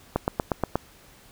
click train, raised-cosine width 1 ms, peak -8 dBFS, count 6, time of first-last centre 0.16-0.756 s, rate 8.39 Hz, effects pink hiss -53 dBFS RMS until 1.31 s

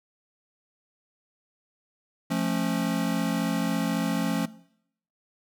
square chord, F augmented, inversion none, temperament just, 174.61 / 218.3 / 272.8 Hz, F3 / A3 / C#4, 0 / -13 / -28 cents, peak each -29 / -30 / -30 dBFS, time 2.3-4.46 s, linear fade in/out 10 ms, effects noise-tail reverb RT60 0.7 s tail -19 dB re dry

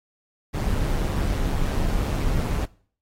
brown noise with amplitude modulation, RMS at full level -21 dBFS, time 0.53-2.66 s, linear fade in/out 20 ms, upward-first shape sine, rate 144 Hz, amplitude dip 50%, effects noise-tail reverb RT60 0.5 s tail -22 dB re dry + AAC 48 kbps

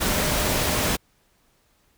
sine tone in noise, 606 Hz, D#5, 46 cents flat, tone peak -33 dBFS, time 0.06-0.89 s, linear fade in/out 20 ms, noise pink, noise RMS -23 dBFS, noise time 0-0.97 s, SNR -13 dB, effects pink hiss -64 dBFS RMS until 1.97 s

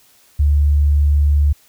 sine tone, 72.8 Hz, D2, 15 cents flat, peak -10 dBFS, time 0.39-1.53 s, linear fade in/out 10 ms, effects white hiss -52 dBFS RMS until 1.68 s

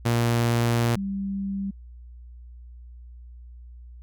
sawtooth / sine tone pair in turn, 117.8 / 196.26 Hz, A#2 / G3, +19 / +2 cents, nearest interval major sixth, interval 883 cents, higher second, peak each -16 / -26 dBFS, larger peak first, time 0.05-0.96 / 0.96-1.71 s, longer first, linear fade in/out 10 ms, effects added 60 Hz sine -41 dBFS peak until 4.02 s

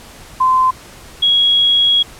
sine tone pair in turn, 1032 / 3317 Hz, C6 / G#7, -24 / -3 cents, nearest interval octave + minor sixth, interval 2021 cents, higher second, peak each -9 dBFS, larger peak neither, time 0.4-0.71 / 1.22-2.03 s, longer second, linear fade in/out 10 ms, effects pink hiss -38 dBFS RMS until 2.19 s + low-pass 12000 Hz 12 dB/octave

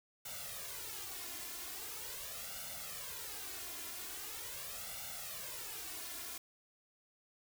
white noise with flanger, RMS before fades -45 dBFS, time 0.25-6.38 s, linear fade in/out 5 ms, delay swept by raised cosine 1.4 to 2.9 ms, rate 0.42 Hz, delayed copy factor +0.8, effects none

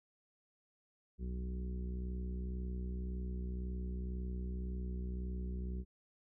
harmonic tone with a mistuned harmonic, 61.9 Hz, B1, 5 cents sharp, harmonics 1 / 2 / 3 / 4 / 5 / 6 / 7, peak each -38 / -53 / -45 / -58 / -60 / -53 / -62 dBFS, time 1.18-5.85 s, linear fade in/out 50 ms, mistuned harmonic 1, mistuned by +36 cents, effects none

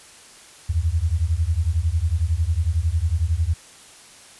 sine beating tone pair, 76.8 / 87.8 Hz, D#2 / F2, -22 / +10 cents, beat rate 11 Hz, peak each -21 dBFS, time 0.69-3.54 s, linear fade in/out 10 ms, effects white hiss -46 dBFS RMS until 4.39 s + resampled to 24000 Hz

